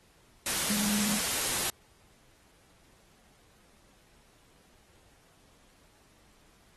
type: tone in noise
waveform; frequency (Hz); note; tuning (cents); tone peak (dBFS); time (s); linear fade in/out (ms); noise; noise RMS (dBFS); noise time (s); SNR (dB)
sine; 207.7; G#3; 0; -29; 0.7-1.18; 2; white; -30; 0.46-1.7; -2
effects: pink hiss -63 dBFS RMS until 6.76 s + AAC 32 kbps